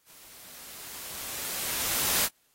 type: noise with level ramp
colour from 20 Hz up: white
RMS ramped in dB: -53 to -24 dBFS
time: 0.05-2.29 s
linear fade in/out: 50 ms
effects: white hiss -68 dBFS RMS until 2.54 s + AAC 48 kbps